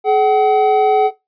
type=tone pair together; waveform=triangle; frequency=425.4 / 758 Hz; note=G#4 / F#5; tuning=+42 / +42 cents; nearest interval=minor seventh; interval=1000 cents; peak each=-11 dBFS; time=0.04-1.11 s; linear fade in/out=50 ms; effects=noise-tail reverb RT60 0.2 s tail -17 dB re dry + resampled to 11025 Hz